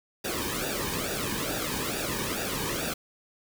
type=noise with flanger; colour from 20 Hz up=pink; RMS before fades=-31 dBFS; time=0.24-2.94 s; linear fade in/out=10 ms; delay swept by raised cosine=0.94 to 1.5 ms; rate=2.3 Hz; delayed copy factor=-0.75; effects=none